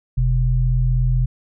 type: tone pair together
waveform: sine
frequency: 42.01 / 125.9 Hz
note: E1 / B2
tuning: +34 / +34 cents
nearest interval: octave + perfect fifth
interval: 1900 cents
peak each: -17 / -17 dBFS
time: 0.17-1.26 s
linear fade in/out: 10 ms
effects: none